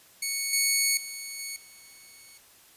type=tone with level steps; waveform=10% pulse; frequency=2217 Hz; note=C#7; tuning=in tune; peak=-19 / -13 / -27 / -25 / -41 dBFS; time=0.22-2.38 s; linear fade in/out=5 ms; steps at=0.53 / 0.97 / 1.39 / 1.56 s; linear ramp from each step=2 ms; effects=white hiss -56 dBFS RMS until 2.76 s + resampled to 32000 Hz